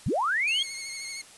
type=linear sweep; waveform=sine; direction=up; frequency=63 to 3349 Hz; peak=-23 dBFS; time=0.06-0.63 s; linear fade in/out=5 ms
type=tone with vibrato; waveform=15% pulse; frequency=2168 Hz; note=C#7; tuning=39 cents flat; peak=-28 dBFS; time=0.47-1.22 s; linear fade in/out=10 ms; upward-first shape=sine; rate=13 Hz; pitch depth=39 cents each way
effects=white hiss -50 dBFS RMS until 1.37 s + resampled to 24000 Hz